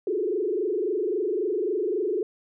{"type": "tone with frequency modulation", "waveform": "sine", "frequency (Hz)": 392, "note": "G4", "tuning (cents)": 0, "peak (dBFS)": -23, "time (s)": [0.07, 2.23], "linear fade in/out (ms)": 2, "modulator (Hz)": 23.7, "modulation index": 2.2, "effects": []}